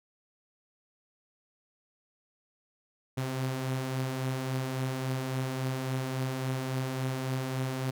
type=beating tone pair; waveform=sawtooth; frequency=127.8 / 131.4 Hz; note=C3 / C3; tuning=-40 / +8 cents; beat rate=3.6 Hz; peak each=-35 / -27 dBFS; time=3.17-7.91 s; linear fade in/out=10 ms; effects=none